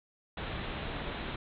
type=low-pass noise; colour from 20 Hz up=pink; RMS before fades=-38 dBFS; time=0.37-1.36 s; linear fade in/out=5 ms; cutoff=3900 Hz; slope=96 dB/octave; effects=none